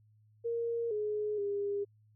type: tone with pitch steps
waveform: sine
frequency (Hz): 466.1 / 421.5 / 404.4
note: A#4 / G#4 / G#4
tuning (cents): 0 / +26 / -46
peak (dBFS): -31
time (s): 0.44-1.85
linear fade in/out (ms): 20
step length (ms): 470
effects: added 107 Hz sine -62 dBFS peak until 2.15 s